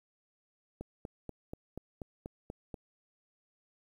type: click train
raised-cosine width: 2 ms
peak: -27 dBFS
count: 9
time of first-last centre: 0.81-2.742 s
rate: 4.14 Hz
effects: 10-bit